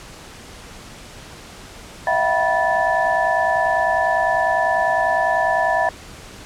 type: tone cluster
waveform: sine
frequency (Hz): 641 / 691 / 761 / 973 / 1747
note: E5 / F5 / F#5 / B5 / A6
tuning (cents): -49 / -19 / +48 / -26 / -13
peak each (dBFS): -22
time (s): 2.07-5.89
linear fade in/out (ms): 2
effects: pink hiss -39 dBFS RMS until 6.45 s + low-pass 9000 Hz 12 dB/octave